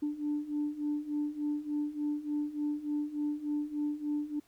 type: beating tone pair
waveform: sine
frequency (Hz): 293.7 / 297.1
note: D4 / D4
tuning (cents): 0 / +20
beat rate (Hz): 3.4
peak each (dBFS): -35 / -32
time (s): 0.02-4.4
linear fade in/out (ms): 10
effects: tanh soft clip ceiling -25 dBFS + pink hiss -67 dBFS RMS until 4.47 s